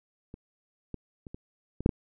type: clicks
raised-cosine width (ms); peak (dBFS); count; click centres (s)
3; -29 / -23 / -30 / -27 / -23 / -6 / -16; 7; 0.341 / 0.943 / 1.268 / 1.345 / 1.806 / 1.861 / 1.892
effects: none